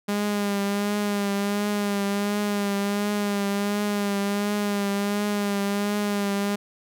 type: tone with vibrato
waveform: sawtooth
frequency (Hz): 203.3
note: G#3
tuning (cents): -37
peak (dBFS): -19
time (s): 0.08-6.56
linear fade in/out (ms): 10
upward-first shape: triangle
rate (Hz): 1.4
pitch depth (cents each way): 36
effects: none